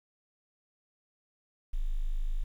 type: tone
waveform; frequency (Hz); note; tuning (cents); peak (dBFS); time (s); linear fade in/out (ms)
sine; 26.16; G#0; +14; -27; 1.73-2.44; 10
effects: 10-bit